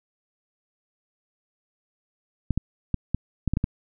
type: clicks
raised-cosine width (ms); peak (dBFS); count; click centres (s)
5; -10; 8; 2.507 / 2.576 / 2.943 / 3.146 / 3.477 / 3.536 / 3.571 / 3.641
effects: none